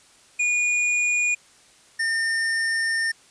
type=tone pair in turn; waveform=square; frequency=2445 / 1813.3 Hz; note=D#7 / A#6; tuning=-31 / -48 cents; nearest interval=perfect fourth; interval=517 cents; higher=first; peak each=-20 / -22 dBFS; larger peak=first; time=0.39-1.35 / 1.99-3.12 s; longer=second; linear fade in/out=10 ms; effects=white hiss -54 dBFS RMS until 3.3 s + resampled to 22050 Hz